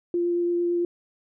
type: tone with vibrato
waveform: sine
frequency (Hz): 347.3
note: F4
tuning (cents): -10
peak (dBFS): -21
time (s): 0.14-0.85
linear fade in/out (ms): 2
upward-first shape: triangle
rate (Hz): 8.9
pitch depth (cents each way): 10
effects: none